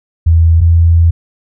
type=tone pair in turn; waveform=sine; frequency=82.4 / 83.7 Hz; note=E2 / E2; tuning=0 / +27 cents; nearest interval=unison; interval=27 cents; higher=second; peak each=-4 dBFS; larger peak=neither; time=0.26-0.61 / 0.61-1.11 s; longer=second; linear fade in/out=10 ms; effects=none